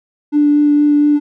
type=tone with vibrato; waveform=triangle; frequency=293.7 Hz; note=D4; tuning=in tune; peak=-4 dBFS; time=0.32-1.2 s; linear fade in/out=50 ms; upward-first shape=sine; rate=4.3 Hz; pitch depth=9 cents each way; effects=tanh soft clip ceiling -6 dBFS